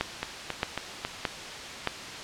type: two click trains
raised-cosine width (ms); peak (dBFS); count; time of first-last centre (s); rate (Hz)
0.3; -13 / -9; 4 / 4; 0.23-1.05 / 0.01-1.873; 3.66 / 1.61
effects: white hiss -38 dBFS RMS until 2.23 s + low-pass 5000 Hz 12 dB/octave